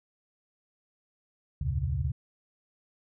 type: tone cluster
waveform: sine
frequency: 70.2 / 83.2 / 95 / 117.7 / 135.5 Hz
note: C#2 / E2 / F#2 / A#2 / C#3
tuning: +22 / +17 / +46 / +17 / -39 cents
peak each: -32 / -32 / -37 / -36 / -32 dBFS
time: 1.61-2.12 s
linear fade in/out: 5 ms
effects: none